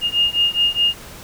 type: beating tone pair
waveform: sine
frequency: 2835 / 2839.8 Hz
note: F7 / F7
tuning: +25 / +28 cents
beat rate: 4.8 Hz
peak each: -18 dBFS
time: 0.01-0.95 s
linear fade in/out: 50 ms
effects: pink hiss -38 dBFS RMS until 1.23 s